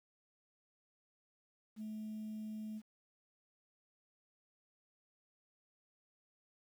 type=tone; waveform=sine; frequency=215.9 Hz; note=A3; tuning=33 cents flat; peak=-40 dBFS; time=1.76-2.82 s; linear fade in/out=50 ms; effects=tanh soft clip ceiling -38 dBFS + 11-bit